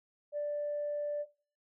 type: tone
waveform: sine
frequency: 587.3 Hz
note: D5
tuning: in tune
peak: -31 dBFS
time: 0.32-1.26 s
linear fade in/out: 50 ms
effects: noise-tail reverb RT60 0.4 s tail -18 dB re dry + tanh soft clip ceiling -28 dBFS